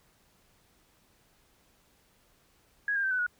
sine tone with pitch steps, 1659 / 1605.3 / 1553.3 / 1503 / 1454.3 Hz, G#6 / G6 / G6 / F#6 / F#6, -2 / +41 / -16 / +27 / -30 cents, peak -26 dBFS, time 2.88-3.265 s, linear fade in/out 2 ms, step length 77 ms, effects pink hiss -66 dBFS RMS until 3.39 s

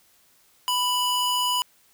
square ring-modulated tone, 1975.5 Hz, B6, in tune, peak -19 dBFS, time 0.68-1.62 s, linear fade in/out 0 ms, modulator 984 Hz, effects white hiss -60 dBFS RMS until 1.93 s

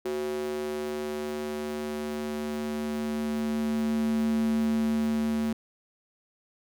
square tone with high-pass filter sweep, 74.8 Hz, D2, 32 cents sharp, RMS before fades -29 dBFS, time 0.05-5.53 s, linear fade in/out 5 ms, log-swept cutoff 350 to 200 Hz, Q 5.1, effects none

